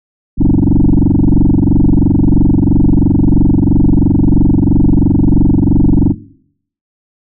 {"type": "tone with frequency modulation", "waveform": "sine", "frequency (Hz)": 148.5, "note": "D3", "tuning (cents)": 20, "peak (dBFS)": -4, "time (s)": [0.37, 6.15], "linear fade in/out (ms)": 50, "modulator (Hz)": 23, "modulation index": 7.2, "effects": ["noise-tail reverb RT60 0.7 s tail -20 dB re dry", "tanh soft clip ceiling -3 dBFS"]}